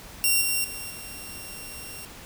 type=tone with level steps; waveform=5% pulse; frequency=2752 Hz; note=F7; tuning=26 cents flat; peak=-10 / -14 / -25 / -29 dBFS; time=0.24-2.05 s; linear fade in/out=0 ms; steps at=0.41 / 0.64 / 0.9 s; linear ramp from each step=5 ms; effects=pink hiss -44 dBFS RMS until 2.25 s